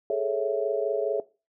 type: chord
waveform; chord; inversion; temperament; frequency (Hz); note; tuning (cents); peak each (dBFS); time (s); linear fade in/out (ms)
sine; A major seventh; third; equal; 415.3 / 440 / 554.4 / 659.3; G#4 / A4 / C#5 / E5; 0 / 0 / 0 / 0; -29; 0.1-1.2; 2
effects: noise-tail reverb RT60 0.3 s tail -19 dB re dry